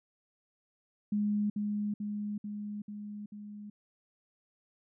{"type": "tone with echo", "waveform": "sine", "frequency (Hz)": 207.7, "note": "G#3", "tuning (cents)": 0, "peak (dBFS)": -27, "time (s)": [1.12, 1.5], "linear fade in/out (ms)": 5, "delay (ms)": 440, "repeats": 5, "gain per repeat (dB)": -3, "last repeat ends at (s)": 3.7, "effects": []}